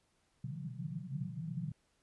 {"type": "band-pass noise", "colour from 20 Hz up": "pink", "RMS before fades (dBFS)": -41, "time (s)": [0.44, 1.72], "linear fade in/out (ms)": 5, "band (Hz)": [120, 190], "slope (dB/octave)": 96, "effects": ["pink hiss -75 dBFS RMS until 2.02 s", "resampled to 24000 Hz"]}